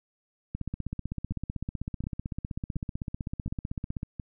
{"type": "two click trains", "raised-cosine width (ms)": 5, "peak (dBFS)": [-23, -20], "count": [5, 56], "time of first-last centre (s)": [[1.32, 4.198], [0.55, 4.031]], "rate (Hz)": [1.39, 15.8], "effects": []}